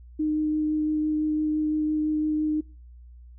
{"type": "tone with vibrato", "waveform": "sine", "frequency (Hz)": 306.5, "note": "D#4", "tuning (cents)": -26, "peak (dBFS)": -22, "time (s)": [0.19, 2.61], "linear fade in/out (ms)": 10, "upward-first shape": "sine", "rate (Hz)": 5.9, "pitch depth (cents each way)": 9, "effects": ["noise-tail reverb RT60 0.4 s tail -25 dB re dry", "added 60 Hz sine -44 dBFS peak until 3.38 s"]}